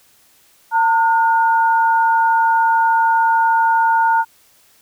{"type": "tone pair together", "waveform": "sine", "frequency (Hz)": [908.3, 1440], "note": ["A#5", "F#6"], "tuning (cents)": [-45, -47], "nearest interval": "minor sixth", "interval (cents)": 798, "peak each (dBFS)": [-12, -19], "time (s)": [0.71, 4.25], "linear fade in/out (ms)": 50, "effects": ["white hiss -53 dBFS RMS until 4.81 s"]}